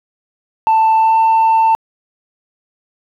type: tone with pitch glide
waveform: sine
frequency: 886 to 894.2 Hz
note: A5 to A5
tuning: +12 to +28 cents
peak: -6 dBFS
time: 0.67-1.75 s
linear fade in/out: 0 ms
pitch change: +16 cents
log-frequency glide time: 0.97-1.17 s
effects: tanh soft clip ceiling -7 dBFS + 8-bit